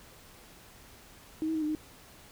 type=tone with pitch steps; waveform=sine; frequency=314.4 / 321.2 / 313.9 / 302.7 / 308.6 Hz; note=D#4 / E4 / D#4 / D#4 / D#4; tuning=+18 / -45 / +15 / -48 / -14 cents; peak=-28 dBFS; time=1.42-1.75 s; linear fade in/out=0 ms; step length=66 ms; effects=pink hiss -54 dBFS RMS until 2.31 s